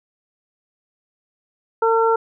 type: harmonic tone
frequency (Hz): 453.3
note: A#4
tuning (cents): -48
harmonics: 1 / 2 / 3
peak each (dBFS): -16 / -19 / -21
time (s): 1.82-2.16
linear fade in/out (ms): 5
effects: none